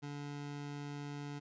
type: tone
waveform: 25% pulse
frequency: 144.4 Hz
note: D3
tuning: 29 cents flat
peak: -38 dBFS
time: 0.02-1.4 s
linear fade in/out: 20 ms
effects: resampled to 16000 Hz